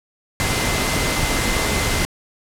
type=tone in noise; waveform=sine; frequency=2065 Hz; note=C7; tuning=23 cents flat; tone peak=-28 dBFS; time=0.4-2.05 s; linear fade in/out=0 ms; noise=pink; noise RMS=-20 dBFS; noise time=0.4-2.05 s; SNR=-11 dB; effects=low-pass 11000 Hz 12 dB/octave